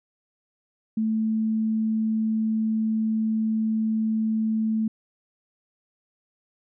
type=tone; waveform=sine; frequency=220 Hz; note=A3; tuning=in tune; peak=-21 dBFS; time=0.97-4.88 s; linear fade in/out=5 ms; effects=none